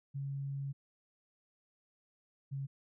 sine tone pair in turn, 138.59 / 137.32 Hz, C#3 / C#3, 0 / -16 cents, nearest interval unison, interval 16 cents, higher first, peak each -36 / -36 dBFS, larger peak neither, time 0.14-0.73 / 2.51-2.67 s, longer first, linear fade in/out 20 ms, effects none

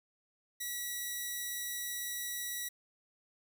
5% pulse tone, 1938 Hz, B6, 33 cents flat, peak -26 dBFS, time 0.6-2.69 s, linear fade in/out 10 ms, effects none

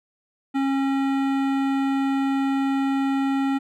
sine tone with hard clipping, 272.3 Hz, C#4, 31 cents flat, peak -22 dBFS, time 0.54-3.59 s, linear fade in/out 20 ms, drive 16 dB, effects none

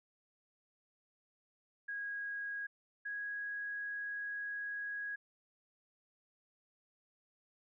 sine tone pair in turn, 1645 / 1656.4 Hz, G#6 / G#6, -17 / -5 cents, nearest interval unison, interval 12 cents, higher second, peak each -38 / -38 dBFS, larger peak neither, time 1.88-2.67 / 3.05-5.16 s, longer second, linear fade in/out 10 ms, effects none

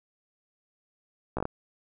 slowing click train, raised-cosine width 1 ms, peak -16 dBFS, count 5, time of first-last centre 1.37-1.454 s, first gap 15 ms, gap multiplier 1.23, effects none

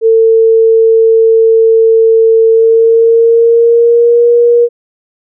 sine tone with pitch glide, 450 to 475.1 Hz, A4 to A#4, +39 to +33 cents, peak -3 dBFS, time 0.01-4.69 s, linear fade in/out 50 ms, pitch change +94 cents, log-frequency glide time 2.51-4.29 s, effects none

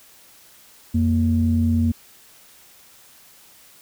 sine tone pair together, 87.64 / 233.1 Hz, F2 / A#3, +7 / 0 cents, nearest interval octave + perfect fourth, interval 1693 cents, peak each -18 dBFS, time 0.94-1.92 s, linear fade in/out 10 ms, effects tanh soft clip ceiling -8 dBFS + white hiss -50 dBFS RMS until 3.81 s

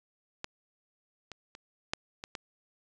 clicks, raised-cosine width 0.2 ms, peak -18 / -25 / -29 / -12 / -22 / -20 dBFS, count 6, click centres 0.444 / 1.317 / 1.551 / 1.935 / 2.239 / 2.352 s, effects resampled to 22050 Hz

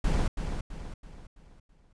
brown noise with echo, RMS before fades -25 dBFS, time 0.04-0.28 s, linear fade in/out 5 ms, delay 330 ms, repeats 5, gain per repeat -7 dB, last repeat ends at 1.93 s, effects resampled to 22050 Hz

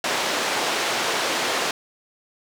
pink band-pass noise, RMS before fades -24 dBFS, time 0.04-1.71 s, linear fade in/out 2 ms, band 440 to 6100 Hz, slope 12 dB/octave, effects none

